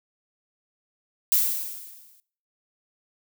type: noise with exponential decay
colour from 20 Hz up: violet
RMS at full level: -18 dBFS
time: 1.32-2.2 s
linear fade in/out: 0 ms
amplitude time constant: 190 ms
effects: noise-tail reverb RT60 0.5 s tail -21 dB re dry